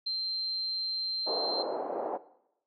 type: tone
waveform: sine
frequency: 4138 Hz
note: C8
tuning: 20 cents flat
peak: -29 dBFS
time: 0.06-1.63 s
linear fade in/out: 10 ms
type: band-pass noise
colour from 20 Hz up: pink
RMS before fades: -34 dBFS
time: 1.26-2.18 s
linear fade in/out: 20 ms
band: 420 to 780 Hz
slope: 24 dB/octave
effects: noise-tail reverb RT60 0.8 s tail -17 dB re dry